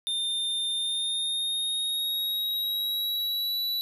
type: tone with pitch glide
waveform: square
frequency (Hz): 3615 to 3942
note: A7 to B7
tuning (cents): +46 to -4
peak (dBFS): -27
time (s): 0.07-3.81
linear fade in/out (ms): 0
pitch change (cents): +150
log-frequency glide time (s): 0.74-3.59
effects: none

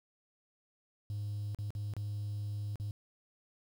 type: tone with dropouts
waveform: triangle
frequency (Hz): 103.6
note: G#2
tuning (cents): -4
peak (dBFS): -32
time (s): 1.1-2.91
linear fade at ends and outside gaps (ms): 0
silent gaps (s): 1.547-1.587 / 1.705-1.751 / 1.937-1.966 / 2.757-2.799
effects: tanh soft clip ceiling -31 dBFS + 10-bit

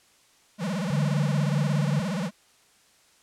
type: tone with vibrato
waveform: square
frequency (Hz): 185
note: F#3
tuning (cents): 0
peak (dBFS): -27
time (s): 0.58-2.31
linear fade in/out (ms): 50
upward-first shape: sine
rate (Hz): 17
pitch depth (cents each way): 260
type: tone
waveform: sine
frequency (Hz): 146.83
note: D3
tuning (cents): 0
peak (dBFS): -23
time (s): 0.9-2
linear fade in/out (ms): 5
effects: white hiss -60 dBFS RMS until 3.22 s + low-pass 9000 Hz 12 dB/octave

